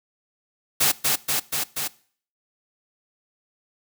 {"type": "noise with echo", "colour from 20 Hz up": "white", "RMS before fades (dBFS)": -19, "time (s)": [0.8, 0.92], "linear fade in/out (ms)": 10, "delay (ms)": 240, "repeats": 4, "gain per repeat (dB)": -2, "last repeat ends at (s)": 1.88, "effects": ["noise-tail reverb RT60 0.5 s tail -21 dB re dry", "high-pass 80 Hz 12 dB/octave"]}